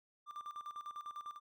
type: tone with tremolo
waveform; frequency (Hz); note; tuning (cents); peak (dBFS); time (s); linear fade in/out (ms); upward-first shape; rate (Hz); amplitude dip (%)
triangle; 1187; D6; +18; -40; 0.26-1.4; 50; square; 10; 75
effects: none